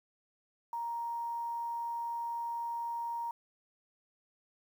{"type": "tone with quantisation", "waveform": "sine", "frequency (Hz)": 936, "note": "A#5", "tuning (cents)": 7, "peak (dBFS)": -34, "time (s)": [0.73, 3.31], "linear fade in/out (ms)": 2, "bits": 10, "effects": []}